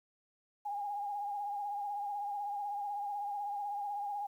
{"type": "tone with vibrato", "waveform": "sine", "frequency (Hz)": 816, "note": "G#5", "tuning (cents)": -31, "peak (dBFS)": -35, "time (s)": [0.65, 4.27], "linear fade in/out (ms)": 10, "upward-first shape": "sine", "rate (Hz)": 16, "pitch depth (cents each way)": 41, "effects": ["11-bit"]}